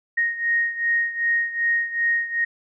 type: beating tone pair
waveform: sine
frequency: 1864.7 / 1867.3 Hz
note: A#6 / A#6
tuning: 0 / +2 cents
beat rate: 2.6 Hz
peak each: -21 / -25 dBFS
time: 0.17-2.45 s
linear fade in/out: 10 ms
effects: none